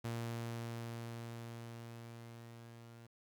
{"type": "tone with level ramp", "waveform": "sawtooth", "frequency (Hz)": 116.54, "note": "A#2", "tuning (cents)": 0, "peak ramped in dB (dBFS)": [-34, -50], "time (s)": [0.04, 3.07], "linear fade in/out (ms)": 10, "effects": ["12-bit"]}